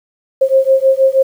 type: beating tone pair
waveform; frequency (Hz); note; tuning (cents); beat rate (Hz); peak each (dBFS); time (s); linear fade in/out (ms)
sine; 530 / 536.3; C5 / C5; +22 / +43; 6.3; -11; 0.41-1.23; 10
effects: 7-bit